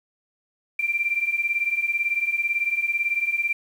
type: beating tone pair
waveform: sine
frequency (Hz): 2349 / 2367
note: D7 / D7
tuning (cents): 0 / +13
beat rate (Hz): 18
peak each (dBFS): -26 / -23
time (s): 0.79-3.53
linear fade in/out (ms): 5
effects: 8-bit